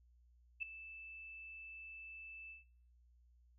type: tone with ADSR envelope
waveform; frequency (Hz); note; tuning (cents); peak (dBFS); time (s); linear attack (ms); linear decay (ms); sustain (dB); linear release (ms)
sine; 2637; E7; 0; -35; 0.6-2.64; 26; 6; -15; 140
effects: noise-tail reverb RT60 0.6 s tail -23 dB re dry + added 60 Hz sine -65 dBFS peak until 3.58 s